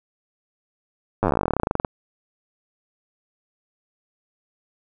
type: slowing click train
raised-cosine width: 1 ms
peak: -6 dBFS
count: 27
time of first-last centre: 1.23-1.848 s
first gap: 9 ms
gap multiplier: 1.07
effects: none